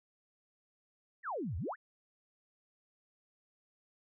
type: exponential two-way sweep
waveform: sine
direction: down then up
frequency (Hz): 1975.5 to 72.6 to 1970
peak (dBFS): -35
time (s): 1.23-1.76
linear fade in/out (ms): 50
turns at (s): 1.57
effects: none

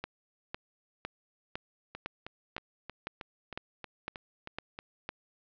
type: two click trains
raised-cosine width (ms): 0.3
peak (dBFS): -24 / -19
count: 10 / 11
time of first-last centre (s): 1.95-4.789 / 0.04-5.091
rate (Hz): 3.17 / 1.98
effects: low-pass 4000 Hz 12 dB/octave

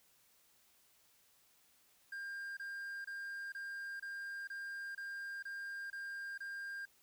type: tone bursts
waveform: triangle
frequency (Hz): 1600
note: G6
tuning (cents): +35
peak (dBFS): -40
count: 10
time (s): 2.12-6.854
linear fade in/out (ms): 5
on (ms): 450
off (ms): 26
effects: white hiss -70 dBFS RMS until 7.02 s

